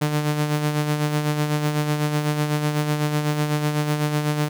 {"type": "tone with tremolo", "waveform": "sawtooth", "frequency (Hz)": 149.7, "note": "D3", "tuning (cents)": 33, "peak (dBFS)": -14, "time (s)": [0.01, 4.49], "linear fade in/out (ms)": 10, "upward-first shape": "sine", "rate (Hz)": 8, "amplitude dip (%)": 50, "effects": []}